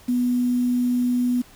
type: tone with quantisation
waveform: sine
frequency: 246.3 Hz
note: B3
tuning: 5 cents flat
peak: -18 dBFS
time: 0.08-1.42 s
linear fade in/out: 10 ms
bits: 7
effects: pink hiss -50 dBFS RMS until 1.55 s